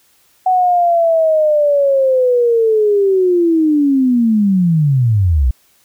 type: linear sweep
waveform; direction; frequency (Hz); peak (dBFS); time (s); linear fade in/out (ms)
sine; down; 748 to 57.4; -9; 0.46-5.51; 5
effects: white hiss -54 dBFS RMS until 5.84 s